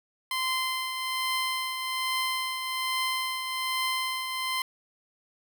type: tone with tremolo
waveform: 15% pulse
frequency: 1037 Hz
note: C6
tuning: 16 cents flat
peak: -19 dBFS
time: 0.31-4.62 s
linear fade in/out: 2 ms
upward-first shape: triangle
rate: 1.2 Hz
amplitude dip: 50%
effects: none